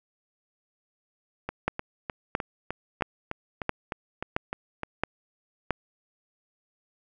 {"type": "two click trains", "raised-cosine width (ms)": 0.5, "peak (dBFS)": [-16, -9], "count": [12, 7], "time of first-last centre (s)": [[1.49, 4.833], [1.68, 5.707]], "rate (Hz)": [3.29, 1.49], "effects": []}